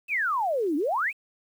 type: exponential two-way sweep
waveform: sine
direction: down then up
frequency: 2695 to 277.2 to 2695 Hz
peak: -23 dBFS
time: 0.08-1.13 s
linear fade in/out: 50 ms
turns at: 0.76 s
effects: 9-bit